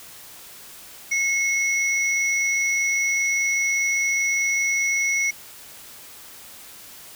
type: tone pair together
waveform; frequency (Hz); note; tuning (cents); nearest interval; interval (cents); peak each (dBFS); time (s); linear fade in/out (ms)
sine; 2181 / 5806; C#7 / F#8; -29 / -34; octave + perfect fourth; 1695; -20 / -26; 1.11-5.31; 10
effects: white hiss -43 dBFS RMS until 7.15 s